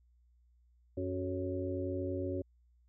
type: harmonic tone with a mistuned harmonic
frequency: 92.5 Hz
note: F#2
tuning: in tune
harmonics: 1 / 3 / 4 / 5 / 6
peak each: -39 / -39 / -38 / -49 / -41 dBFS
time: 0.97-2.42 s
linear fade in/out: 5 ms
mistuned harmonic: 5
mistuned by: -91 cents
effects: added 60 Hz sine -64 dBFS peak until 2.88 s